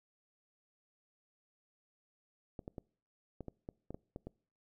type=clicks; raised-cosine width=2 ms; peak=-30 dBFS; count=10; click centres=2.592 / 2.679 / 2.782 / 3.407 / 3.483 / 3.689 / 3.906 / 3.945 / 4.161 / 4.27 s; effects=noise-tail reverb RT60 0.5 s tail -25 dB re dry